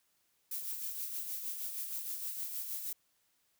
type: noise with tremolo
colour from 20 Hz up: violet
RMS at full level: -38 dBFS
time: 0.51-2.93 s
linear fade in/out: 5 ms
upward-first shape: sine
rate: 6.4 Hz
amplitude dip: 45%
effects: white hiss -75 dBFS RMS until 3.59 s